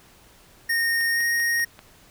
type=tone with pitch glide; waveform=square; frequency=1846 to 1865.3 Hz; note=A#6 to A#6; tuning=-17 to +1 cents; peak=-21 dBFS; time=0.69-1.65 s; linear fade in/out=10 ms; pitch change=+18 cents; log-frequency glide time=1.13-1.2 s
type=click train; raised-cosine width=0.3 ms; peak=-26 dBFS; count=5; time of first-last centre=1.01-1.791 s; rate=5.12 Hz
effects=pink hiss -53 dBFS RMS until 2.1 s